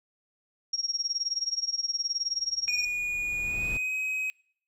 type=tone with tremolo; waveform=sine; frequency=5588 Hz; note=F8; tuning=in tune; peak=-24 dBFS; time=0.73-2.85 s; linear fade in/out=5 ms; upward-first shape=sine; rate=19 Hz; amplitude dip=90%
type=noise with exponential growth; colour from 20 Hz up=brown; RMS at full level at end=-34 dBFS; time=2.2-3.77 s; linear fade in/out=1 ms; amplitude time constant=340 ms
type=tone with pitch glide; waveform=triangle; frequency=2450 to 2532 Hz; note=D#7 to D#7; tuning=-27 to +30 cents; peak=-26 dBFS; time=2.68-4.3 s; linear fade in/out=0 ms; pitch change=+57 cents; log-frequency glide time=3.43-3.94 s
effects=noise-tail reverb RT60 0.6 s tail -25 dB re dry